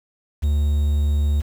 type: tone with quantisation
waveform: triangle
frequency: 73.42 Hz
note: D2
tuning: in tune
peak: -14 dBFS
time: 0.42-1.42 s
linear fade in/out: 20 ms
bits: 7
effects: none